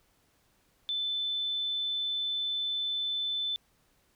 sine tone, 3520 Hz, A7, in tune, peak -29 dBFS, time 0.89-3.56 s, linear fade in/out 0 ms, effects pink hiss -69 dBFS RMS until 4.15 s

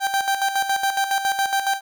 30% pulse tone with tremolo, 784 Hz, G5, in tune, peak -15 dBFS, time 0-1.81 s, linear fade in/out 50 ms, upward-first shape square, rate 7.2 Hz, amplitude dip 60%, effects none

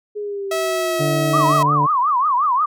sine linear sweep, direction down, 419.6 to 304.8 Hz, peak -23 dBFS, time 0.15-1.53 s, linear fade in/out 20 ms
sawtooth tone with pitch glide, 649 to 643 Hz, E5 to E5, -27 to -43 cents, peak -16 dBFS, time 0.51-1.63 s, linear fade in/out 5 ms, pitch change -16 cents, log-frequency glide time 0.81-1.02 s
harmonic tone, 146.83 Hz, D3, in tune, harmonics 1 / 2 / 3 / 4 / 5, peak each -20 / -26 / -30 / -32 / -34 dBFS, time 0.99-1.87 s, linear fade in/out 20 ms
sine tone with vibrato, 1100 Hz, C#6, 14 cents flat, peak -14 dBFS, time 1.33-2.66 s, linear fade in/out 10 ms, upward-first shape triangle, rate 5.6 Hz, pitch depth 260 cents each way
effects none

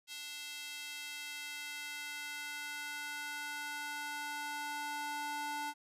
square tone with high-pass filter sweep, 293.7 Hz, D4, in tune, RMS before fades -42 dBFS, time 0.07-5.74 s, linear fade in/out 50 ms, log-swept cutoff 3100 to 790 Hz, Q 1.5, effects resampled to 32000 Hz

